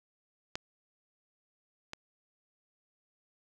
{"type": "clicks", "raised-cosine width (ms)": 0.2, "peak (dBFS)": [-17, -22], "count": 2, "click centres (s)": [0.555, 1.934], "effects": []}